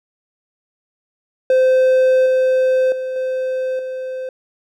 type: tone with level steps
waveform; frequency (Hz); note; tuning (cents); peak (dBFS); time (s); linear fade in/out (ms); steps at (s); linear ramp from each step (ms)
triangle; 517; C5; -21; -8 / -10 / -19 / -16 / -21; 1.5-4.29; 2; 2.26 / 2.92 / 3.16 / 3.79; 2
effects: none